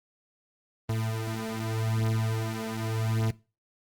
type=beating tone pair; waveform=40% pulse; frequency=110.8 / 111.65 Hz; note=A2 / A2; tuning=+13 / +26 cents; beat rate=0.85 Hz; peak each=-29 dBFS; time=0.89-3.31 s; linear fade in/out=5 ms; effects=noise-tail reverb RT60 0.3 s tail -20 dB re dry + Opus 24 kbps